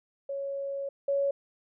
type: tone pair in turn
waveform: sine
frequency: 554.4 / 558.3 Hz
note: C#5 / C#5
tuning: 0 / +12 cents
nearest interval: unison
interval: 12 cents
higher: second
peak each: -31 / -24 dBFS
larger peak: second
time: 0.29-0.89 / 1.08-1.31 s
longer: first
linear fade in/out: 5 ms
effects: none